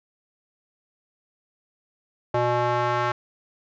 square tone with band-pass filter sweep, 121.4 Hz, B2, 29 cents flat, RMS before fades -23 dBFS, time 2.34-3.12 s, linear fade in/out 5 ms, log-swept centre 720 to 1200 Hz, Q 1.5, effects resampled to 16000 Hz

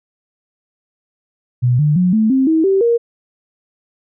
sine tone with pitch steps, 123.47 / 149.4 / 180.77 / 218.7 / 264.7 / 320.2 / 387.5 / 468.9 Hz, B2 / D3 / F#3 / A3 / C4 / D#4 / G4 / A#4, 0 / +30 / -40 / -10 / +20 / +50 / -20 / +10 cents, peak -10 dBFS, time 1.62-2.98 s, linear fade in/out 20 ms, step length 170 ms, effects none

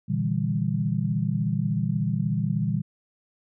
sine chord, E half-diminished seventh, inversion second, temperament just, 118.67 / 148.33 / 164.81 / 197.78 Hz, Bb2 / D3 / E3 / G3, +31 / +18 / 0 / +16 cents, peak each -28 dBFS, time 0.08-2.82 s, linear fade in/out 20 ms, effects none

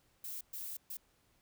violet noise bursts at uneven times, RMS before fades -43 dBFS, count 3, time 0.24-0.41 / 0.53-0.77 / 0.9-0.97 s, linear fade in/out 5 ms, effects pink hiss -72 dBFS RMS until 1.41 s

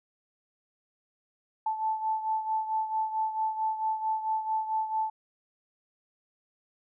sine beating tone pair, 875 / 879.5 Hz, A5 / A5, -10 / -1 cents, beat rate 4.5 Hz, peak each -28 / -34 dBFS, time 1.66-5.1 s, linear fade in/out 5 ms, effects none

